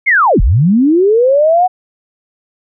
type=linear two-way sweep; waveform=sine; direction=down then up; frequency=2235 to 30.29 to 748 Hz; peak=-6 dBFS; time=0.06-1.68 s; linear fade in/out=20 ms; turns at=0.41 s; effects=none